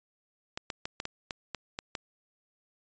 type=clicks; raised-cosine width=0.2 ms; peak=-17 dBFS; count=9; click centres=0.575 / 0.702 / 0.855 / 1.001 / 1.054 / 1.308 / 1.547 / 1.789 / 1.952 s; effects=resampled to 16000 Hz